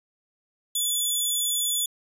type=tone; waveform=10% pulse; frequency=3455 Hz; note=A7; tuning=32 cents flat; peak=-15 dBFS; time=0.75-1.86 s; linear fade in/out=5 ms; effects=resampled to 32000 Hz